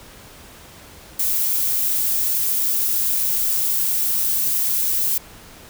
violet noise, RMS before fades -20 dBFS, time 1.19-5.18 s, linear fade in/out 5 ms, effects pink hiss -43 dBFS RMS until 5.69 s

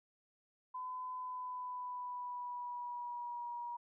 sine tone with pitch glide, 1011 to 956.5 Hz, B5 to A#5, +40 to +44 cents, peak -40 dBFS, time 0.74-3.77 s, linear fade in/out 10 ms, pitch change -96 cents, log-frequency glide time 1.13-3.49 s, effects none

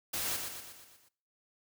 white noise with echo, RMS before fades -35 dBFS, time 0.13-0.37 s, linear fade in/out 10 ms, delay 120 ms, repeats 6, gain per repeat -5 dB, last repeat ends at 1.09 s, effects noise-tail reverb RT60 0.5 s tail -21 dB re dry

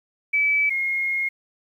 sine tone pair in turn, 2300 / 2148 Hz, D7 / C7, -37 / +45 cents, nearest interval minor second, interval 118 cents, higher first, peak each -17 / -21 dBFS, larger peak first, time 0.33-0.7 / 0.7-1.29 s, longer second, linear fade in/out 10 ms, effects 9-bit

